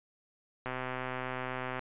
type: click train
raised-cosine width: 0.5 ms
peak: -21 dBFS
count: 146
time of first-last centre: 0.66-1.793 s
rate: 128 Hz
effects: resampled to 8000 Hz